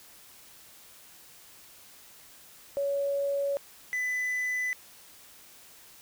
sine / triangle tone pair in turn, 561 / 1999.2 Hz, C#5 / B6, +21 / +21 cents, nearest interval octave + minor seventh, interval 2200 cents, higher second, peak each -26 dBFS, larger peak neither, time 2.77-3.57 / 3.93-4.73 s, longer neither, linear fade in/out 0 ms, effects white hiss -53 dBFS RMS until 6.01 s

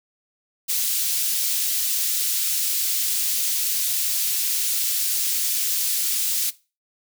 white high-pass noise, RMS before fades -23 dBFS, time 0.68-6.51 s, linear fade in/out 20 ms, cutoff 3600 Hz, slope 12 dB/octave, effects noise-tail reverb RT60 0.3 s tail -19 dB re dry

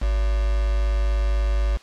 sine tone with quantisation, 51.91 Hz, G#1, in tune, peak -18 dBFS, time 0.01-1.78 s, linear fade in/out 20 ms, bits 5, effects white hiss -49 dBFS RMS until 1.82 s + low-pass 5000 Hz 12 dB/octave

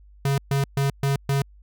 square tone bursts, 138.59 Hz, C#3, in tune, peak -20 dBFS, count 5, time 0.25-1.42 s, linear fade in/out 2 ms, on 130 ms, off 130 ms, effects added 50 Hz sine -47 dBFS peak until 1.62 s

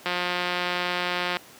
click train, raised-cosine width 0.3 ms, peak -10 dBFS, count 234, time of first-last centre 0.06-1.369 s, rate 178 Hz, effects pink hiss -48 dBFS RMS until 1.59 s + high-pass 200 Hz 12 dB/octave

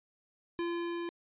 square tone with level ramp, 342.5 Hz, F4, 34 cents flat, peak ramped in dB -32 to -36 dBFS, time 0.59-1.09 s, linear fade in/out 0 ms, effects resampled to 8000 Hz

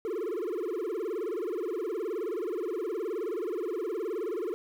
triangle tone with vibrato, 395 Hz, G4, 13 cents sharp, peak -28 dBFS, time 0.05-4.54 s, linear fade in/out 0 ms, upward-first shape sine, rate 19 Hz, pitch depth 280 cents each way, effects 10-bit

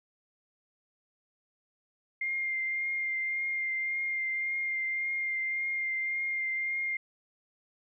sine tone with vibrato, 2110 Hz, C7, 14 cents sharp, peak -29 dBFS, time 2.21-6.97 s, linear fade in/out 5 ms, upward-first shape triangle, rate 1.8 Hz, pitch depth 18 cents each way, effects none

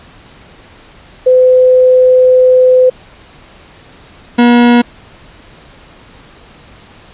sine / 40% pulse tone pair in turn, 509 / 240.2 Hz, C5 / B3, -48 / -48 cents, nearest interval octave + minor second, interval 1300 cents, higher first, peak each -3 dBFS, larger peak neither, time 1.26-2.9 / 4.38-4.82 s, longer first, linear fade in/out 10 ms, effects pink hiss -39 dBFS RMS until 7.13 s + resampled to 8000 Hz

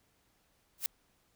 blue noise with exponential growth, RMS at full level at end -27 dBFS, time 0.78-0.86 s, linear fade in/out 0 ms, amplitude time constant 17 ms, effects pink hiss -72 dBFS RMS until 1.35 s

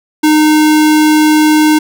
square tone, 306.7 Hz, D#4, 25 cents flat, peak -6 dBFS, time 0.23-1.79 s, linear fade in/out 10 ms, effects none

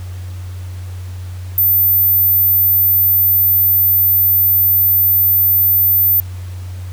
sine tone, 14080 Hz, A9, in tune, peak -9 dBFS, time 1.58-6.2 s, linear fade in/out 0 ms, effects added 91 Hz sine -24 dBFS peak until 6.92 s + pink hiss -42 dBFS RMS until 6.92 s

